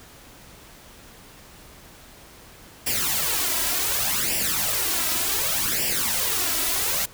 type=noise with flanger; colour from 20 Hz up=white; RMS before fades=-24 dBFS; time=2.86-7.06 s; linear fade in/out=10 ms; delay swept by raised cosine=0.38 to 3.08 ms; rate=0.67 Hz; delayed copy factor=+0.75; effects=pink hiss -47 dBFS RMS until 7.13 s